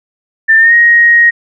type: tone with pitch glide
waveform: sine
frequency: 1786 to 1878 Hz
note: A6 to A#6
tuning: +25 to +12 cents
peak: -3 dBFS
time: 0.48-1.31 s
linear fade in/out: 20 ms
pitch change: +87 cents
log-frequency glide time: 0.58-0.74 s
effects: none